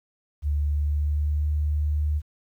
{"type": "tone with pitch glide", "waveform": "sine", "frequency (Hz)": [73.2, 74.87], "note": ["D2", "D2"], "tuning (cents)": [-5, 34], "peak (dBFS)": -21, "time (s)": [0.42, 2.22], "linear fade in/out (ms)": 50, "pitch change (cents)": 39, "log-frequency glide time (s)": [0.66, 1.55], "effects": ["10-bit"]}